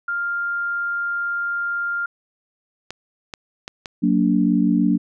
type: tone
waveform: sine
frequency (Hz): 1399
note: F6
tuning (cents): +3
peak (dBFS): -21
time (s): 0.08-2.06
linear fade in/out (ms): 5
type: clicks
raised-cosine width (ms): 0.2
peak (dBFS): -14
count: 4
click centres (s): 2.906 / 3.338 / 3.679 / 3.858
type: chord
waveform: sine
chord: Gb augmented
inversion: none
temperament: just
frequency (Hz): 185 / 231.2 / 289.1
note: Gb3 / Bb3 / D4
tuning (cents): 0 / -14 / -27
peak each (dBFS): -19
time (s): 4.02-4.98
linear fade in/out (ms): 20
effects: none